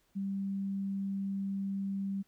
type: tone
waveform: sine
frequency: 196 Hz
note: G3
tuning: in tune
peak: -32 dBFS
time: 0.15-2.23 s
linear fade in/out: 20 ms
effects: pink hiss -72 dBFS RMS until 2.27 s